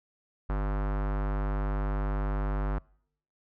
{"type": "tone with low-pass filter", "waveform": "square", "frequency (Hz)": 50, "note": "G1", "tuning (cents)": 35, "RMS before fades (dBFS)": -29, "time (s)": [0.49, 2.79], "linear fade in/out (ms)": 10, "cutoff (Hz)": 1300, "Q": 1.9, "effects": ["noise-tail reverb RT60 0.7 s tail -26 dB re dry"]}